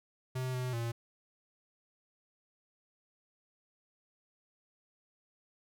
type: tone with pitch steps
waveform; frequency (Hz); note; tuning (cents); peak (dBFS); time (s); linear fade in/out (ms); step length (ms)
square; 128.6 / 126.7 / 116.7; C3 / B2 / A#2; -30 / +45 / +2; -34; 0.35-0.92; 10; 190
effects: none